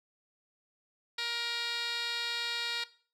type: tone with band-pass filter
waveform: 15% pulse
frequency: 471.4 Hz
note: A#4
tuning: 19 cents sharp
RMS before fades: -35 dBFS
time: 1.18-2.84 s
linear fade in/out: 5 ms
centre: 3400 Hz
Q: 6.6
effects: noise-tail reverb RT60 0.4 s tail -17 dB re dry